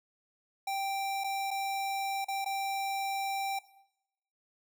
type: tone with dropouts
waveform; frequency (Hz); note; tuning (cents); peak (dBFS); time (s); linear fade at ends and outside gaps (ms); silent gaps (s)
square; 784; G5; 0; -32; 0.67-3.59; 5; 1.238-1.242 / 1.507-1.511 / 2.246-2.283 / 2.446-2.459
effects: noise-tail reverb RT60 0.8 s tail -17 dB re dry